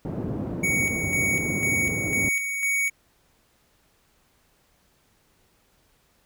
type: band-pass noise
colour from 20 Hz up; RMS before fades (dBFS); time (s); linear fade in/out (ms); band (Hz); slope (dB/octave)
pink; -30; 0.05-2.29; 2; 110 to 380; 12
type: tone with tremolo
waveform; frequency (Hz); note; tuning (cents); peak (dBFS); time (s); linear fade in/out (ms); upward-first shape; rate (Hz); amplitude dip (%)
square; 2239; C#7; +17; -22; 0.63-2.9; 10; square; 2; 45
effects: pink hiss -64 dBFS RMS until 6.25 s